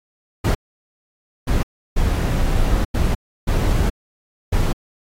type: noise bursts at uneven times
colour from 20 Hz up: brown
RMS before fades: -17 dBFS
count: 6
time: 0.44-0.55 / 1.47-1.63 / 1.96-2.85 / 2.94-3.15 / 3.47-3.9 / 4.52-4.73 s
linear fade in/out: 10 ms
effects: AAC 48 kbps